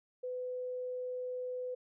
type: tone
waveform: sine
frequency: 502 Hz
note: B4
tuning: 28 cents sharp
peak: -36 dBFS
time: 0.23-1.75 s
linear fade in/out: 10 ms
effects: none